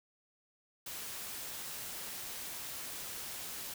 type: noise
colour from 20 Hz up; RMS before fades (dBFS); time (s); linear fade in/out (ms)
white; -43; 0.86-3.74; 5
effects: none